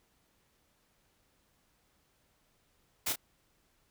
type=noise with echo; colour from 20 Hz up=white; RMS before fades=-32 dBFS; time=3.06-3.13 s; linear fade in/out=10 ms; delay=30 ms; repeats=1; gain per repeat=-7 dB; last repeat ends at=3.16 s; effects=pink hiss -72 dBFS RMS until 3.9 s